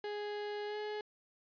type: tone with pitch glide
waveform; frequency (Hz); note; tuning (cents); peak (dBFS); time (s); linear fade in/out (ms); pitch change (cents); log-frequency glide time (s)
35% pulse; 415.3 to 421.8; G#4 to G#4; 0 to +27; -36; 0.04-1.01; 2; +27; 0.66-0.77
effects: resampled to 11025 Hz